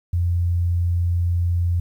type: tone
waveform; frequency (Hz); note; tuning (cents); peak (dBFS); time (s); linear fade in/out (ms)
sine; 86.9; F2; -8; -17; 0.13-1.8; 5
effects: 9-bit